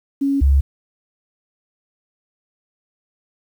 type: tone pair in turn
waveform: sine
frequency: 277.2 / 68.98 Hz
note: C#4 / C#2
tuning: 0 / -8 cents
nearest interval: 2 octaves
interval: 2408 cents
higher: first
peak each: -15 / -10 dBFS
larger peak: second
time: 0.21-0.41 / 0.41-0.61 s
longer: neither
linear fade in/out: 10 ms
effects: 8-bit